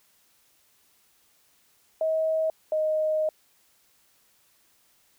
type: tone pair in turn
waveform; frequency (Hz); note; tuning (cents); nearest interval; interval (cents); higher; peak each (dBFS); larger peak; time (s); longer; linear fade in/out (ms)
sine; 637 / 622.1; D#5 / D#5; +41 / 0; unison; 41; first; -22; neither; 2.01-2.5 / 2.72-3.29; second; 2
effects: white hiss -64 dBFS RMS until 5.18 s